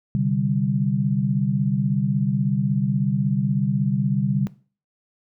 sine chord, C suspended second, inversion none, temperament just, 130.81 / 147.16 / 196.22 Hz, C3 / D3 / G3, 0 / +4 / +2 cents, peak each -23 dBFS, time 0.15-4.47 s, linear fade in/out 0 ms, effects noise-tail reverb RT60 0.4 s tail -19 dB re dry

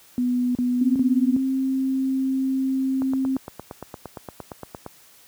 sine tone bursts, 247.3 Hz, B3, 3 cents sharp, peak -19 dBFS, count 3, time 0.18-1.364 s, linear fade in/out 0 ms, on 370 ms, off 37 ms
sine tone, 265 Hz, C4, 22 cents sharp, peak -20 dBFS, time 0.81-3.37 s, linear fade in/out 5 ms
click train, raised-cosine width 1 ms, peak -19 dBFS, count 17, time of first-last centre 3.02-4.863 s, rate 8.68 Hz
effects white hiss -52 dBFS RMS until 5.27 s + high-pass 60 Hz 12 dB/octave

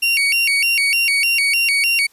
35% pulse tone with vibrato, 2489 Hz, D#7, in tune, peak -12 dBFS, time 0.02-2.07 s, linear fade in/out 10 ms, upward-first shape square, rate 3.3 Hz, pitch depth 180 cents each way, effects white hiss -55 dBFS RMS until 2.12 s + resampled to 32000 Hz

